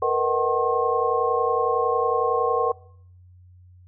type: tone cluster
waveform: sine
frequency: 459.4 / 490.3 / 624 / 754 / 1074 Hz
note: A#4 / B4 / D#5 / F#5 / C6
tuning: -25 / -13 / +5 / +32 / +45 cents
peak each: -24 / -25 / -32 / -27 / -24 dBFS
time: 0.02-2.72 s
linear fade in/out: 5 ms
effects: noise-tail reverb RT60 0.7 s tail -24 dB re dry + added 90 Hz sine -47 dBFS peak until 3.87 s